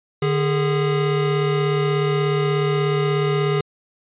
square tone pair together, 149.01 / 410.4 Hz, D3 / G#4, +25 / -21 cents, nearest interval octave + tritone, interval 1754 cents, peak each -21 dBFS, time 0.22-3.61 s, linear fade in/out 5 ms, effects resampled to 8000 Hz

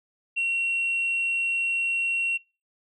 sine tone, 2734 Hz, F7, 37 cents flat, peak -21 dBFS, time 0.36-2.38 s, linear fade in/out 20 ms, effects noise-tail reverb RT60 0.3 s tail -25 dB re dry + tanh soft clip ceiling -20 dBFS

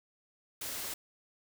white noise, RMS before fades -39 dBFS, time 0.61-0.94 s, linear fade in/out 5 ms, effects none

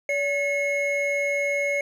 triangle tone pair together, 571.2 / 2174 Hz, D5 / C#7, -48 / -34 cents, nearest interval octave + major seventh, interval 2314 cents, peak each -23 dBFS, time 0.09-1.81 s, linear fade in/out 2 ms, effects none

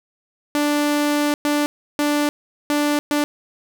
sawtooth tone bursts at uneven times, 293.7 Hz, D4, in tune, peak -13 dBFS, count 5, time 0.55-1.34 / 1.45-1.66 / 1.99-2.29 / 2.7-2.99 / 3.11-3.24 s, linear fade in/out 0 ms, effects none

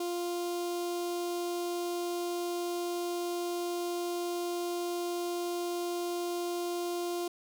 sawtooth tone with notch filter, 349.2 Hz, F4, in tune, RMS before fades -34 dBFS, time 0-7.28 s, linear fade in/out 5 ms, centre 1800 Hz, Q 0.82, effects none

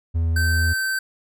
triangle tone with vibrato, 82.41 Hz, E2, in tune, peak -16 dBFS, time 0.14-0.74 s, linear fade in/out 20 ms, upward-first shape triangle, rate 4.4 Hz, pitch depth 9 cents each way
square tone, 1547 Hz, G6, 23 cents flat, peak -22 dBFS, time 0.36-0.99 s, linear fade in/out 5 ms
effects none

